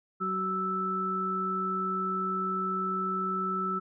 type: tone cluster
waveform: sine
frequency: 188.7 / 376.7 / 1317 Hz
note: F#3 / F#4 / E6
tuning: +34 / +31 / -2 cents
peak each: -35 / -37 / -29 dBFS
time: 0.2-3.8 s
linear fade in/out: 20 ms
effects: none